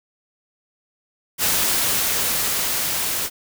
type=noise with level ramp; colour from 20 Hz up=white; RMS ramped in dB=-19 to -24 dBFS; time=1.38-3.3 s; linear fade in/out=50 ms; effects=none